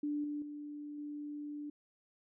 sine tone with level steps, 294.2 Hz, D4, 3 cents sharp, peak -33 / -36 / -42 / -40 dBFS, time 0.03-1.7 s, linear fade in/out 5 ms, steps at 0.24 / 0.42 / 0.98 s, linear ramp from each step 2 ms, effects none

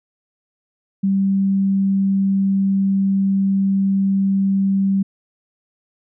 sine tone, 194.9 Hz, G3, 10 cents flat, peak -14 dBFS, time 1.03-5.03 s, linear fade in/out 10 ms, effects none

